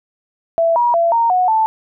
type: tone with pitch steps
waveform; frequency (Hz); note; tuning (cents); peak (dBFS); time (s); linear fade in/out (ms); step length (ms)
sine; 665 / 958 / 676 / 926 / 732 / 881; E5 / A#5 / E5 / A#5 / F#5 / A5; +15 / +47 / +43 / -12 / -19 / +2; -11; 0.58-1.66; 0; 180
effects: none